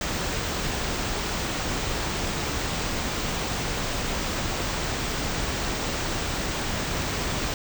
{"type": "band-stop noise", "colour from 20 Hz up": "pink", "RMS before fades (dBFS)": -28, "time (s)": [0.01, 7.54], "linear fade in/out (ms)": 2, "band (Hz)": [8200, 16000], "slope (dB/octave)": 48, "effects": []}